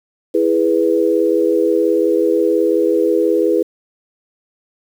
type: chord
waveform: sine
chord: E major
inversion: none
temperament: equal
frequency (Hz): 329.6 / 415.3 / 493.9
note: E4 / G#4 / B4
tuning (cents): 0 / 0 / 0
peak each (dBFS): -16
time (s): 0.34-3.63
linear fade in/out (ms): 10
effects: 7-bit